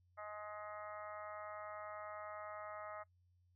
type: harmonic tone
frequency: 210 Hz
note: G#3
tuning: 19 cents sharp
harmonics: 3 / 4 / 5 / 6 / 7 / 8 / 9 / 10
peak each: -50 / -55 / -58 / -50 / -63 / -64 / -60 / -63 dBFS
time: 0.17-3.04 s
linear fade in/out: 20 ms
effects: noise-tail reverb RT60 0.1 s tail -20 dB re dry + added 89 Hz sine -70 dBFS peak until 3.55 s